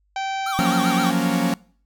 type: harmonic tone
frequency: 776 Hz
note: G5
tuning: 18 cents flat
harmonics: 1 / 2 / 3 / 4 / 5 / 6 / 7 / 8 / 9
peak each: -24 / -34 / -34 / -38 / -40 / -44 / -46 / -47 / -47 dBFS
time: 0.16-1.11 s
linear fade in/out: 2 ms
type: tone with vibrato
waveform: square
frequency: 1244.5 Hz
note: D#6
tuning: in tune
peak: -27 dBFS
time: 0.46-1.1 s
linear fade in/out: 5 ms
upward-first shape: sine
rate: 7.7 Hz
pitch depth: 200 cents each way
type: chord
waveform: 45% pulse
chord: Gb major seventh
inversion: third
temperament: equal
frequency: 174.61 / 185 / 233.1 / 277.2 Hz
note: F3 / Gb3 / Bb3 / Db4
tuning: 0 / 0 / 0 / 0 cents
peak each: -24 dBFS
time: 0.59-1.54 s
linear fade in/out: 0 ms
effects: noise-tail reverb RT60 0.5 s tail -24 dB re dry + added 50 Hz sine -62 dBFS peak until 1.85 s